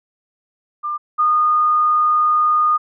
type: tone pair in turn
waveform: sine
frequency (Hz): 1196 / 1226.1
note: D6 / D#6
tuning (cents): +31 / -26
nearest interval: unison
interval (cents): 43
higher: second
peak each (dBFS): -20 / -12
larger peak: second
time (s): 0.83-0.98 / 1.18-2.78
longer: second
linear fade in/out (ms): 20
effects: none